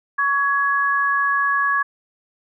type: tone pair together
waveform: sine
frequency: 1123.8 / 1675 Hz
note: C#6 / G#6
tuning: +23 / +14 cents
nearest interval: perfect fifth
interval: 691 cents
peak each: -19 dBFS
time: 0.18-1.83 s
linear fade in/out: 10 ms
effects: none